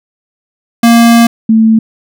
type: tone pair in turn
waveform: square / sine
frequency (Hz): 233.1 / 222.1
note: A#3 / A3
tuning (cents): 0 / +16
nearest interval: minor second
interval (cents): 84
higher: first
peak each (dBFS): -3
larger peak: neither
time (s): 0.83-1.27 / 1.49-1.79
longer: first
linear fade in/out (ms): 5
effects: none